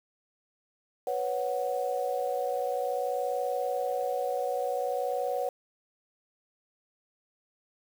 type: chord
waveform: sine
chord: B suspended second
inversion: none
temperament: equal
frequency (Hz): 493.9 / 554.4 / 740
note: B4 / C#5 / F#5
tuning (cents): 0 / 0 / 0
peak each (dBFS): -32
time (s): 1.07-5.49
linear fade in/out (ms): 2
effects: 8-bit